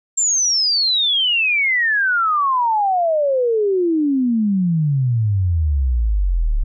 sine exponential sweep, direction down, 7459 to 33.92 Hz, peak -14 dBFS, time 0.17-6.64 s, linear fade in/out 10 ms, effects none

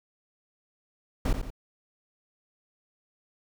brown noise with echo, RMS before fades -24 dBFS, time 1.25-1.33 s, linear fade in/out 5 ms, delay 87 ms, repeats 2, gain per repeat -7 dB, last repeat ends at 1.504 s, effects none

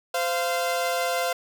sawtooth tone pair together, 517 / 691.4 Hz, C5 / F5, -21 / -18 cents, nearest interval perfect fourth, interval 503 cents, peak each -23 / -22 dBFS, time 0.14-1.33 s, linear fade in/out 5 ms, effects none

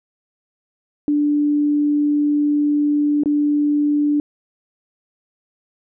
sine tone with dropouts, 293.7 Hz, D4, in tune, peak -14 dBFS, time 1.08-4.2 s, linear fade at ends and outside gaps 1 ms, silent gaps 3.235-3.258 s, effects none

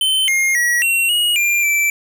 square tone with pitch steps, 3074 / 2132 / 1920 / 2732 / 2892 / 2388 / 2331 Hz, G7 / C7 / B6 / F7 / F#7 / D7 / D7, -35 / +32 / -49 / -39 / -40 / +28 / -14 cents, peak -14 dBFS, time 0.01-1.9 s, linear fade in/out 2 ms, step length 270 ms, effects none

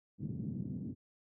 pink band-pass noise, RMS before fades -40 dBFS, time 0.18-0.95 s, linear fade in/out 50 ms, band 120 to 240 Hz, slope 24 dB/octave, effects none

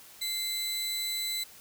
sawtooth tone pair together, 2093 / 3980 Hz, C7 / B7, 0 / +13 cents, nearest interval major seventh, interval 1113 cents, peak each -36 / -28 dBFS, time 0.21-1.44 s, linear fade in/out 10 ms, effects white hiss -52 dBFS RMS until 1.6 s

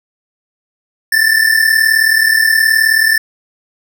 square tone pair together, 1755 / 1793.9 Hz, A6 / A6, -5 / +33 cents, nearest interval unison, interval 38 cents, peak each -12 dBFS, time 1.12-3.18 s, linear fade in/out 5 ms, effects none

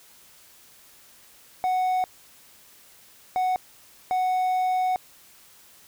triangle tone bursts at uneven times, 740 Hz, F#5, in tune, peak -19 dBFS, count 3, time 1.64-2.04 / 3.36-3.56 / 4.11-4.96 s, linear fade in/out 0 ms, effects white hiss -53 dBFS RMS until 5.87 s

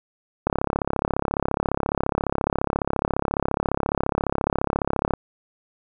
click train, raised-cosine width 1 ms, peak -7 dBFS, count 162, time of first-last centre 0.47-5.137 s, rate 34.5 Hz, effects none

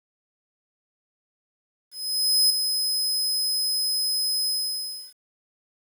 sawtooth tone with ADSR envelope, 5070 Hz, D#8, 32 cents sharp, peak -13 dBFS, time 1.91-5.14 s, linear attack 590 ms, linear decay 5 ms, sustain -7 dB, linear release 660 ms, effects 9-bit

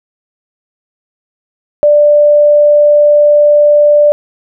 sine tone, 590 Hz, D5, 8 cents sharp, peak -3 dBFS, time 1.83-4.12 s, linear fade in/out 0 ms, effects none

